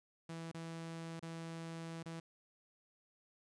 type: tone with dropouts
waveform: sawtooth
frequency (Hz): 164.81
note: E3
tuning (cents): 0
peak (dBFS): -40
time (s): 0.29-2.2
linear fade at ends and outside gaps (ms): 5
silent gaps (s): 0.516-0.544 / 1.196-1.226 / 2.029-2.058
effects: resampled to 22050 Hz + 13-bit